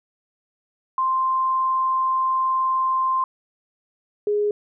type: tone pair in turn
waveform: sine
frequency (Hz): 1046.5 / 415.3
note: C6 / G#4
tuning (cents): 0 / 0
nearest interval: octave + major third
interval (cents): 1600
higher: first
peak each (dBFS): -18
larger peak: neither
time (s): 0.98-3.24 / 4.27-4.51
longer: first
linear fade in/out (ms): 2
effects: none